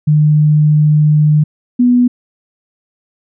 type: tone pair in turn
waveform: sine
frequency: 151.2 / 245.7 Hz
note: D#3 / B3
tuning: -49 / -9 cents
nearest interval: minor sixth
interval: 840 cents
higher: second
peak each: -6 dBFS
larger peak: neither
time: 0.07-1.44 / 1.79-2.08 s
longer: first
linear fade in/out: 10 ms
effects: none